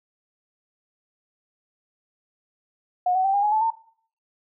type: tone with pitch steps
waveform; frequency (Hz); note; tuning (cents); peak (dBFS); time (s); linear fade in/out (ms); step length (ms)
sine; 724 / 750.8 / 778.7 / 807.5 / 837.4 / 868.5 / 900.7; F#5 / F#5 / G5 / G#5 / G#5 / A5 / A5; -38 / +25 / -12 / -49 / +14 / -23 / +40; -18; 3.06-3.704; 5; 92
effects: noise-tail reverb RT60 0.5 s tail -17 dB re dry